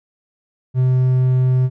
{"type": "tone", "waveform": "triangle", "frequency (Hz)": 128.2, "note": "C3", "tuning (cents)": -35, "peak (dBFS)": -10, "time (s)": [0.74, 1.7], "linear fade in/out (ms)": 50, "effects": []}